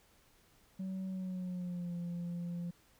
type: tone with pitch glide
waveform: sine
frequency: 189 to 173.31 Hz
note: F#3 to F3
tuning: +37 to -13 cents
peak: -34 dBFS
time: 0.79-2.71 s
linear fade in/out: 10 ms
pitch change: -150 cents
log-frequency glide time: 1.07-1.94 s
effects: tanh soft clip ceiling -36 dBFS + pink hiss -67 dBFS RMS until 2.99 s